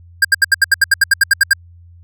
square tone bursts, 1606 Hz, G6, 41 cents sharp, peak -7 dBFS, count 14, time 0.22-1.534 s, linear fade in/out 5 ms, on 27 ms, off 72 ms, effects added 86 Hz sine -39 dBFS peak until 2.03 s

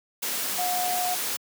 sine tone in noise, 723 Hz, F#5, 40 cents flat, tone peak -26 dBFS, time 0.58-1.15 s, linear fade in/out 10 ms, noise white, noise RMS -29 dBFS, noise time 0.22-1.37 s, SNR 0 dB, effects high-pass 200 Hz 12 dB/octave

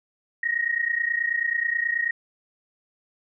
sine tone pair together, 1863.7 / 1893 Hz, A#6 / A#6, -1 / +26 cents, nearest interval unison, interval 27 cents, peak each -25 dBFS, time 0.43-2.11 s, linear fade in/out 5 ms, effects none

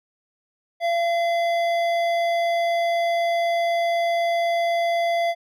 triangle tone with hard clipping, 682 Hz, F5, 41 cents flat, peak -21 dBFS, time 0.8-5.35 s, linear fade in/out 50 ms, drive 15 dB, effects none

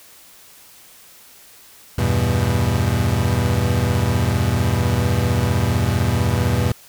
35% pulse chord, E minor, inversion none, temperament equal with one note detuned, 82.41 / 98 / 122.33 Hz, E2 / G2 / B2, 0 / 0 / -16 cents, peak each -20 / -19 / -18 dBFS, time 1.98-6.72 s, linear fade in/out 5 ms, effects white hiss -46 dBFS RMS until 6.88 s

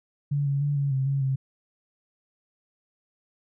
sine tone with pitch steps, 143.3 / 139.8 / 144.5 / 140.6 / 133.3 / 138.3 / 133.7 Hz, D3 / C#3 / D3 / C#3 / C3 / C#3 / C3, -42 / +15 / -28 / +25 / +33 / -4 / +38 cents, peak -22 dBFS, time 0.31-1.36 s, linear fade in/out 10 ms, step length 150 ms, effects none

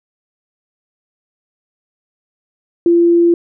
sine tone, 342.1 Hz, F4, 36 cents flat, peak -7 dBFS, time 2.86-3.34 s, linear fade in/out 2 ms, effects none

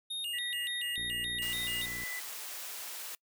square tone with vibrato, 3243 Hz, G#7, 42 cents flat, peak -35 dBFS, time 0.1-1.86 s, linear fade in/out 10 ms, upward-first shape square, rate 3.5 Hz, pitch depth 230 cents each way
sine tone with pitch glide, 1946 to 1991.5 Hz, B6 to B6, -26 to +14 cents, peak -38 dBFS, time 0.33-2.2 s, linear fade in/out 10 ms, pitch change +40 cents, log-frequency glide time 1.4-1.59 s
click train, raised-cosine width 3 ms, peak -36 dBFS, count 64, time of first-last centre 0.98-2.035 s, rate 59.7 Hz
white high-pass noise, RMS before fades -42 dBFS, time 1.42-3.15 s, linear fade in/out 2 ms, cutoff 500 Hz, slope 12 dB/octave
effects noise-tail reverb RT60 0.1 s tail -25 dB re dry

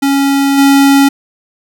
square tone with level steps, 277.2 Hz, C#4, in tune, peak -9 / -5 dBFS, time 0.02-1.09 s, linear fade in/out 10 ms, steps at 0.57 s, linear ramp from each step 20 ms, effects none

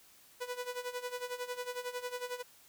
sawtooth tone with tremolo, 493.9 Hz, B4, in tune, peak -31 dBFS, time 0.4-2.43 s, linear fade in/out 20 ms, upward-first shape sine, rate 11 Hz, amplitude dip 80%, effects white hiss -61 dBFS RMS until 2.68 s

